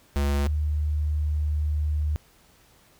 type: tone pair in turn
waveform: square / sine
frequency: 70.8 / 75.33 Hz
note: C#2 / D2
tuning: +37 / +45 cents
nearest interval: minor second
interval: 108 cents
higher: second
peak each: -22 dBFS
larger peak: neither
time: 0.16-0.47 / 0.47-2.16 s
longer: second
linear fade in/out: 0 ms
effects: pink hiss -58 dBFS RMS until 2.99 s